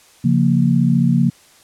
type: chord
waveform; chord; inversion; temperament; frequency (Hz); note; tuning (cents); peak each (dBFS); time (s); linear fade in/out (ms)
sine; Bb minor; first; equal with one note detuned; 138.59 / 174.61 / 232; Db3 / F3 / Bb3; 0 / 0 / -8; -16; 0.24-1.3; 10
effects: white hiss -49 dBFS RMS until 1.63 s + low-pass 10000 Hz 12 dB/octave